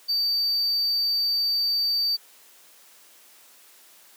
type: tone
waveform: triangle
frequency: 4617 Hz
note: D8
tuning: 30 cents flat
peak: -20 dBFS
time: 0.08-2.17 s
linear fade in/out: 20 ms
effects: white hiss -53 dBFS RMS until 4.16 s + high-pass 300 Hz 12 dB/octave